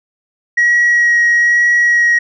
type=tone with vibrato; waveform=sine; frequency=1904 Hz; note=A#6; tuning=36 cents sharp; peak=-6 dBFS; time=0.57-2.19 s; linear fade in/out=10 ms; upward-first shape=sine; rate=1.1 Hz; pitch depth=10 cents each way; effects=tanh soft clip ceiling -6 dBFS